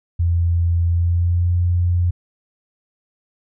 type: tone with pitch glide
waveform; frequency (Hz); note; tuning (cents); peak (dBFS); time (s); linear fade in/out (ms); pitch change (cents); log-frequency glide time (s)
sine; 85.3 to 87.95; F2 to F2; -40 to +13; -14; 0.19-2.11; 10; +53; 0.9-1.53
effects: none